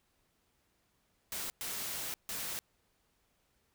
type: noise bursts at uneven times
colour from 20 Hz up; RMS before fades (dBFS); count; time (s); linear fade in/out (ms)
white; -39; 3; 1.32-1.5 / 1.61-2.14 / 2.29-2.59; 0
effects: pink hiss -75 dBFS RMS until 3.74 s